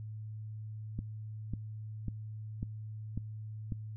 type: click train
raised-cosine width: 5 ms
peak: -23 dBFS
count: 6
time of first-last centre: 0.99-3.722 s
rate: 1.83 Hz
effects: noise-tail reverb RT60 0.4 s tail -26 dB re dry + added 108 Hz sine -40 dBFS peak until 3.96 s